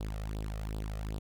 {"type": "tone with flanger", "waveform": "sawtooth", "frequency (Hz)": 52.9, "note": "G#1", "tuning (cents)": 33, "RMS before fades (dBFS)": -37, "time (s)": [0, 1.19], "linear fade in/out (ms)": 10, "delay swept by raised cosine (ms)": [0.23, 1.63], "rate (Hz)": 2.6, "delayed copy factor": 0.8, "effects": []}